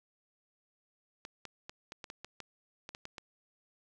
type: clicks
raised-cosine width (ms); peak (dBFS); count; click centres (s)
0.2; -26; 12; 1.251 / 1.453 / 1.695 / 1.921 / 2.042 / 2.101 / 2.246 / 2.403 / 2.891 / 2.949 / 3.054 / 3.182
effects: none